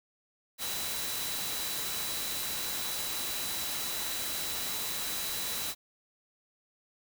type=tone in noise; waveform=sine; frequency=3951 Hz; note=B7; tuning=in tune; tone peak=-40 dBFS; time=0.58-5.75 s; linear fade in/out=50 ms; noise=white; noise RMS=-35 dBFS; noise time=0.58-5.75 s; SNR=-8 dB; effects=none